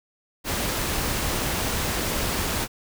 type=noise; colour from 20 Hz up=pink; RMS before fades=-26 dBFS; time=0.44-2.68 s; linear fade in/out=50 ms; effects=none